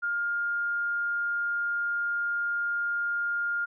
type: tone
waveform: sine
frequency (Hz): 1410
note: F6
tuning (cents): +16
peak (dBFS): -26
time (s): 0.02-3.66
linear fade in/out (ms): 20
effects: none